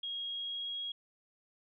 sine tone with pitch glide, 3278 to 3301 Hz, G#7 to G#7, -23 to -11 cents, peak -36 dBFS, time 0.03-0.92 s, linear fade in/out 5 ms, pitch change +12 cents, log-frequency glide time 0.29-0.81 s, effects none

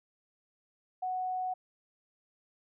sine tone, 740 Hz, F#5, in tune, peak -31 dBFS, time 1.02-1.54 s, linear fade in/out 10 ms, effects none

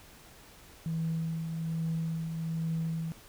sine tone with tremolo, 162.9 Hz, E3, 20 cents flat, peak -27 dBFS, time 0.86-3.12 s, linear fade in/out 0 ms, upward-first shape triangle, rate 1.2 Hz, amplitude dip 50%, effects tanh soft clip ceiling -25 dBFS + pink hiss -54 dBFS RMS until 3.28 s

